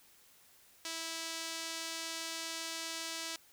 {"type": "tone with band-pass filter", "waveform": "sawtooth", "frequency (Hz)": 327.5, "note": "E4", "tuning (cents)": -11, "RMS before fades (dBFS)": -41, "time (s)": [0.85, 3.36], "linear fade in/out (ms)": 2, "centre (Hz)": 5500, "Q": 0.98, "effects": ["white hiss -63 dBFS RMS until 3.52 s"]}